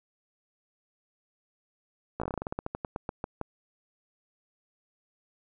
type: slowing click train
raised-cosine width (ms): 1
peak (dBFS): -18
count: 19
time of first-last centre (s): 2.2-3.413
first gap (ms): 16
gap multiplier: 1.15
effects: none